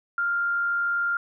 sine tone with frequency modulation, 1396.9 Hz, F6, in tune, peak -22 dBFS, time 0.18-1.17 s, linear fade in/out 2 ms, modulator 61.2 Hz, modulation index 0.23, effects none

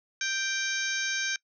harmonic tone with a mistuned harmonic, 785 Hz, G5, 2 cents sharp, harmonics 2 / 3 / 4 / 5 / 6 / 7 / 8, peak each -31 / -35 / -39 / -38 / -42 / -38 / -35 dBFS, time 0.21-1.36 s, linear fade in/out 2 ms, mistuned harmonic 5, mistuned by -47 cents, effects noise-tail reverb RT60 0.1 s tail -23 dB re dry

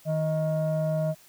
sine tone pair together, 156.9 / 627.6 Hz, D#3 / D#5, +15 / +15 cents, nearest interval 2 octaves, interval 2400 cents, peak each -24 / -25 dBFS, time 0.05-1.15 s, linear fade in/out 50 ms, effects tanh soft clip ceiling -20 dBFS + white hiss -55 dBFS RMS until 1.28 s

